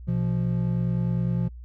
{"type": "tone pair together", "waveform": "triangle", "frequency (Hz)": [123.47, 173.36], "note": ["B2", "F3"], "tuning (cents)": [0, -12], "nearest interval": "tritone", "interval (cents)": 588, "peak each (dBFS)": -23, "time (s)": [0.07, 1.49], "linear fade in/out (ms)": 20, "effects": ["added 60 Hz sine -38 dBFS peak until 1.64 s"]}